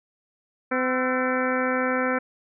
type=harmonic tone with a mistuned harmonic; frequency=255.3 Hz; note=C4; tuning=42 cents flat; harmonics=1 / 2 / 3 / 4 / 5 / 6 / 7 / 8 / 9; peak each=-27 / -26 / -34 / -34 / -29 / -31 / -33 / -37 / -35 dBFS; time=0.71-2.19 s; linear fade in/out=10 ms; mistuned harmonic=5; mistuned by=+71 cents; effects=none